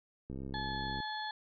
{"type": "click train", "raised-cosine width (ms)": 3, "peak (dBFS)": -30, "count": 48, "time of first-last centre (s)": [0.3, 1.003], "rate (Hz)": 66.9}
{"type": "harmonic tone", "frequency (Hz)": 859, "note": "A5", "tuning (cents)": -42, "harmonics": [1, 2, 4, 5], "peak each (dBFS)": [-39, -42, -45, -46], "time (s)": [0.54, 1.31], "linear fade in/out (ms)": 2}
{"effects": []}